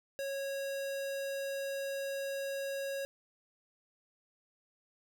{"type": "tone", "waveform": "square", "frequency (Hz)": 550, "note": "C#5", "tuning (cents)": -14, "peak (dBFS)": -36, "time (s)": [0.19, 3.05], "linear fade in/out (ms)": 0, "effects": ["12-bit"]}